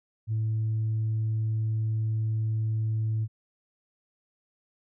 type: tone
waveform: sine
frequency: 110 Hz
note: A2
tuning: in tune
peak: -23 dBFS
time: 0.27-3.28 s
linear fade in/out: 50 ms
effects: tanh soft clip ceiling -22 dBFS